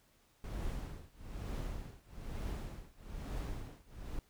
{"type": "noise with tremolo", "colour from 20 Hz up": "brown", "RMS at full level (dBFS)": -38, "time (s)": [0.44, 4.19], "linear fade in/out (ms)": 2, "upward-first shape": "triangle", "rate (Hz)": 1.1, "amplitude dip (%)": 100, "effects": ["pink hiss -70 dBFS RMS until 4.29 s"]}